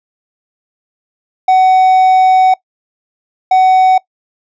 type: tone pair in turn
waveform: triangle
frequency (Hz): 750 / 750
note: F#5 / F#5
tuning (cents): +23 / +23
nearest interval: unison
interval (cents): 0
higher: neither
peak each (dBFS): -3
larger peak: neither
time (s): 1.48-2.54 / 3.51-3.98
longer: first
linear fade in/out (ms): 5
effects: noise-tail reverb RT60 0.1 s tail -21 dB re dry + resampled to 16000 Hz